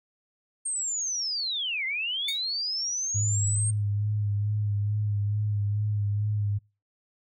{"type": "linear two-way sweep", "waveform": "sine", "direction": "down then up", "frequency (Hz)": [8630, 2028, 8630], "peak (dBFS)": -27, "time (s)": [0.65, 3.71], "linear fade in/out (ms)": 10, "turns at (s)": 1.85}
{"type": "tone with exponential decay", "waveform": "sawtooth", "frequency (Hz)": 2234, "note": "C#7", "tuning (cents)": 13, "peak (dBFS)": -24, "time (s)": [2.28, 2.43], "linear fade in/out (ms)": 5, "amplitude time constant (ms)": 31}
{"type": "tone with vibrato", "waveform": "sine", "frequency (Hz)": 103.8, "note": "G#2", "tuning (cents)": 0, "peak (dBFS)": -24, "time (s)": [3.14, 6.59], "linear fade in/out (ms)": 20, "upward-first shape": "sine", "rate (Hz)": 2.3, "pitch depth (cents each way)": 31}
{"effects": ["noise-tail reverb RT60 0.3 s tail -26 dB re dry"]}